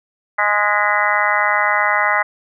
harmonic tone with a mistuned harmonic, 207.7 Hz, G#3, in tune, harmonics 3 / 4 / 5 / 6 / 7 / 8 / 9 / 10, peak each -24 / -21 / -22 / -21 / -22 / -25 / -22 / -20 dBFS, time 0.38-2.23 s, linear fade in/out 10 ms, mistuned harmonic 10, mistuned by -58 cents, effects none

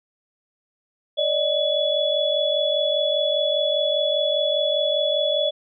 sine tone cluster, 575 / 620 / 3407 Hz, D5 / D#5 / G#7, -37 / -6 / +44 cents, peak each -23 dBFS, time 1.17-5.51 s, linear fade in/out 20 ms, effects none

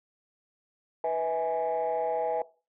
sine chord, E major, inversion second, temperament equal with one note detuned, 493.9 / 645.3 / 830.6 Hz, B4 / E5 / G#5, 0 / -37 / 0 cents, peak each -29 dBFS, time 1.04-2.42 s, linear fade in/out 2 ms, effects noise-tail reverb RT60 0.3 s tail -18 dB re dry + tanh soft clip ceiling -21 dBFS

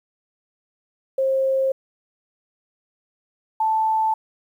sine tone pair in turn, 533 / 879.1 Hz, C5 / A5, +32 / -2 cents, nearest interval major sixth, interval 866 cents, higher second, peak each -17 dBFS, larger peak neither, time 1.18-1.72 / 3.6-4.14 s, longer neither, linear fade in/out 5 ms, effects 9-bit

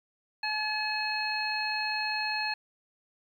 harmonic tone, 855 Hz, A5, 50 cents flat, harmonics 1 / 2 / 3 / 5, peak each -34 / -34 / -34 / -34 dBFS, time 0.43-2.54 s, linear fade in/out 5 ms, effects 10-bit

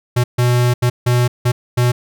square tone bursts at uneven times, 122.6 Hz, B2, 12 cents flat, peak -12 dBFS, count 6, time 0.16-0.24 / 0.38-0.74 / 0.82-0.9 / 1.06-1.28 / 1.45-1.52 / 1.77-1.92 s, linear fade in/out 10 ms, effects none

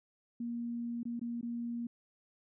sine tone with dropouts, 236.2 Hz, A#3, 23 cents sharp, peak -35 dBFS, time 0.4-1.87 s, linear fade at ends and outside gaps 5 ms, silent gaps 1.032-1.053 / 1.195-1.213 / 1.412-1.428 s, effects none

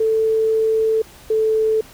sine tone pair in turn, 442.1 / 438.5 Hz, A4 / A4, +8 / -6 cents, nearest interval unison, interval 14 cents, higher first, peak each -14 dBFS, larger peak neither, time 0-1.02 / 1.3-1.81 s, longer first, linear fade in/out 5 ms, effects pink hiss -44 dBFS RMS until 1.93 s

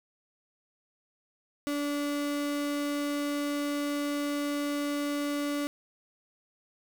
35% pulse tone, 289.1 Hz, D4, 27 cents flat, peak -27 dBFS, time 1.67-5.67 s, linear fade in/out 0 ms, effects 9-bit

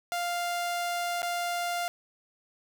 sawtooth tone with dropouts, 698.5 Hz, F5, in tune, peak -25 dBFS, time 0.12-1.88 s, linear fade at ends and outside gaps 0 ms, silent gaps 1.219-1.229 s, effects none

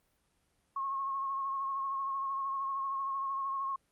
sine tone with vibrato, 1087 Hz, C#6, 34 cents flat, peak -32 dBFS, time 0.76-3.76 s, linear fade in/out 5 ms, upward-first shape triangle, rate 13 Hz, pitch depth 37 cents each way, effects pink hiss -74 dBFS RMS until 3.91 s + Opus 32 kbps

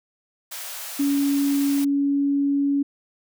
white high-pass noise, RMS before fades -34 dBFS, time 0.51-1.85 s, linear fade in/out 10 ms, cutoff 530 Hz, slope 48 dB/octave
sine tone, 281.4 Hz, C#4, 26 cents sharp, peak -18 dBFS, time 0.99-2.83 s, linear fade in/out 10 ms
effects none

